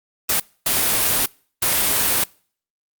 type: noise bursts at uneven times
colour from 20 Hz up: white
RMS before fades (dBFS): -18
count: 3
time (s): 0.29-0.4 / 0.66-1.26 / 1.62-2.24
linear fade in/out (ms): 5
effects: noise-tail reverb RT60 0.5 s tail -26 dB re dry + Opus 32 kbps